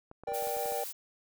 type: clicks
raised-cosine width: 1 ms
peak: -33 dBFS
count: 9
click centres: 0.114 / 0.236 / 0.285 / 0.319 / 0.425 / 0.471 / 0.568 / 0.658 / 0.721 s
type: chord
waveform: triangle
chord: G minor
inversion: first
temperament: equal with one note detuned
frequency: 475.7 / 587.3 / 784 Hz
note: Bb4 / D5 / G5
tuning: +35 / 0 / 0 cents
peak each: -35 / -35 / -33 dBFS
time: 0.27-0.84 s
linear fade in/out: 5 ms
type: noise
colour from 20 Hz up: blue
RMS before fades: -40 dBFS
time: 0.33-0.93 s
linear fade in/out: 20 ms
effects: none